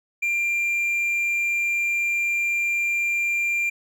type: tone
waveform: triangle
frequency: 2382 Hz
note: D7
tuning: 24 cents sharp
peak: -19 dBFS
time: 0.22-3.7 s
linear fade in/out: 10 ms
effects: none